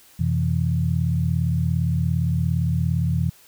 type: tone cluster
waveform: sine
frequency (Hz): 87.8 / 127.8 / 165.2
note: F2 / C3 / E3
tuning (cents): +10 / -40 / +4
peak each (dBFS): -23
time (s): 0.19-3.3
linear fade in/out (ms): 10
effects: white hiss -52 dBFS RMS until 3.47 s